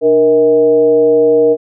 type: tone with frequency modulation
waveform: sine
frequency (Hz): 470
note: A#4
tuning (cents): +14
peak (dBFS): -6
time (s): 0.01-1.57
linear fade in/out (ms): 50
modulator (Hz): 172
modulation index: 0.57
effects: none